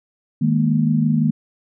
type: chord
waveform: sine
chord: D# suspended fourth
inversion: none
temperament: just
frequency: 155.56 / 207.4 / 233.3 Hz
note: D#3 / G#3 / A#3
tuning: 0 / -2 / +2 cents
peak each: -18 / -21 / -18 dBFS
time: 0.41-1.31 s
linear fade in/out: 10 ms
effects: none